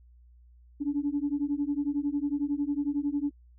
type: beating tone pair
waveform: sine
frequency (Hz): 282.3 / 293.3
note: C#4 / D4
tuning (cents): +32 / -2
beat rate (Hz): 11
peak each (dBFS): -29 / -29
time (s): 0.8-3.31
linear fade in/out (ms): 20
effects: tanh soft clip ceiling -19 dBFS + added 60 Hz sine -53 dBFS peak until 3.58 s